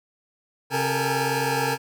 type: tone cluster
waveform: 25% pulse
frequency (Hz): 134.9 / 449 / 468.3 / 807 / 854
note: C#3 / A4 / A#4 / G#5 / G#5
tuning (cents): -47 / +35 / +8 / -50 / +48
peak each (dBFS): -25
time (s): 0.7-1.78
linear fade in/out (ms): 50
effects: none